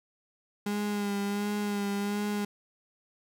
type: tone with vibrato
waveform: 35% pulse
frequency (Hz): 204.1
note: G#3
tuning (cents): -30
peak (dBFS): -27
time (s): 0.66-2.45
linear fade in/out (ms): 5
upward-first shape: sine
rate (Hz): 1.4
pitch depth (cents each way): 28
effects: none